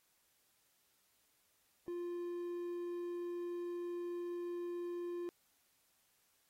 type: tone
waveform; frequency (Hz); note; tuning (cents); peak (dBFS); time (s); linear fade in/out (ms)
triangle; 349.2; F4; 0; -37; 1.88-5.29; 0
effects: white hiss -75 dBFS RMS until 6.49 s + AAC 48 kbps